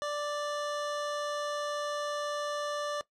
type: tone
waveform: 25% pulse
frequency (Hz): 587.3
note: D5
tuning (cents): 0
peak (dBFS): -28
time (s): 0.02-3.01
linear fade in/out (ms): 0
effects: noise-tail reverb RT60 0.1 s tail -18 dB re dry + low-pass 7000 Hz 12 dB/octave